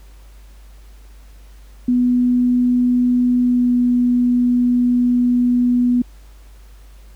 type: tone with pitch glide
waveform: sine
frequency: 246.9 to 245.2 Hz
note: B3 to B3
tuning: 0 to -12 cents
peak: -12 dBFS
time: 1.88-6.02 s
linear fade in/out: 5 ms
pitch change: -12 cents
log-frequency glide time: 3.43-3.72 s
effects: added 50 Hz sine -39 dBFS peak until 7.15 s + pink hiss -53 dBFS RMS until 7.15 s